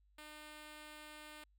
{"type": "tone", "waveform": "5% pulse", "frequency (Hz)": 303, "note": "D#4", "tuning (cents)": -46, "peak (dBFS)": -40, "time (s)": [0.18, 1.44], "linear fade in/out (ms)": 5, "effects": ["added 50 Hz sine -68 dBFS peak until 1.58 s"]}